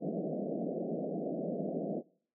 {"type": "band-pass noise", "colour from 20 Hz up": "pink", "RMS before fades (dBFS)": -36, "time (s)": [0, 2.03], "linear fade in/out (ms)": 50, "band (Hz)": [160, 690], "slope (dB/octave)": 96, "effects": ["noise-tail reverb RT60 0.5 s tail -22 dB re dry"]}